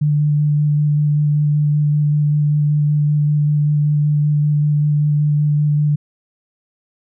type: tone with vibrato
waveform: sine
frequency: 148.4 Hz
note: D3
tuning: 18 cents sharp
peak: -12 dBFS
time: 0.01-5.96 s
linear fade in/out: 10 ms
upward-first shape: square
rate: 5.2 Hz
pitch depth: 9 cents each way
effects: none